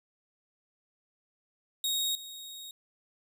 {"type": "tone with level steps", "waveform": "sawtooth", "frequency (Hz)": 3758, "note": "A#7", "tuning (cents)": 13, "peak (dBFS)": [-25, -39], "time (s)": [1.84, 2.71], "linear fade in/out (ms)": 2, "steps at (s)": 2.15, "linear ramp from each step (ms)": 2, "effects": []}